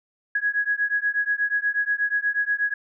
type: beating tone pair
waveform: sine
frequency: 1661.2 / 1669.5 Hz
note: G#6 / G#6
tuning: 0 / +9 cents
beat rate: 8.3 Hz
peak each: -24 dBFS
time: 0.35-2.74 s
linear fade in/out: 5 ms
effects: none